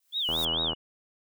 blue noise with exponential growth, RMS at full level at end -35 dBFS, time 0-0.45 s, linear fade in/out 2 ms, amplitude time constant 96 ms
sine tone with vibrato, 3322 Hz, G#7, in tune, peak -26 dBFS, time 0.12-0.75 s, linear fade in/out 50 ms, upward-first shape sine, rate 4.5 Hz, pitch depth 240 cents each way
click train, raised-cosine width 1 ms, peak -20 dBFS, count 37, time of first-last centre 0.29-0.732 s, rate 81.4 Hz
effects none

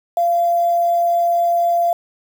sine tone with quantisation, 689 Hz, F5, 24 cents flat, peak -13 dBFS, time 0.17-1.93 s, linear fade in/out 2 ms, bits 6, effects none

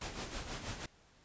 pink noise with tremolo, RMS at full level -40 dBFS, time 0.01-0.86 s, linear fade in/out 5 ms, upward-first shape sine, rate 6.2 Hz, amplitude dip 60%, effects pink hiss -65 dBFS RMS until 1.24 s + resampled to 16000 Hz

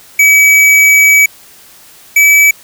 square tone pair in turn, 2282 / 2295 Hz, C#7 / D7, +50 / -40 cents, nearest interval unison, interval 10 cents, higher second, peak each -4 dBFS, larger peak neither, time 0.19-1.26 / 2.16-2.51 s, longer first, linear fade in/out 5 ms, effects white hiss -39 dBFS RMS until 2.63 s

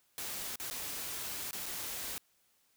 white noise with dropouts, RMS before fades -40 dBFS, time 0.18-2.18 s, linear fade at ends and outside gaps 0 ms, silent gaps 0.557-0.599 / 0.7-0.71 / 1.509-1.53 / 1.658-1.663 s, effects white hiss -72 dBFS RMS until 2.76 s

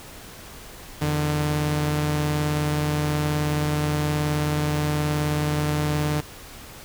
sawtooth tone pair together, 84.25 / 149.6 Hz, E2 / D3, +38 / +32 cents, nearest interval minor seventh, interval 994 cents, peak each -26 / -18 dBFS, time 1.01-6.21 s, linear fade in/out 10 ms, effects pink hiss -42 dBFS RMS until 6.84 s

